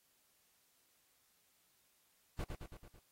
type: noise with echo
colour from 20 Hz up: brown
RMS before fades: -39 dBFS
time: 2.39-2.44 s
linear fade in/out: 2 ms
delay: 110 ms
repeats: 5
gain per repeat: -4 dB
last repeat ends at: 2.99 s
effects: white hiss -74 dBFS RMS until 3.11 s + AAC 48 kbps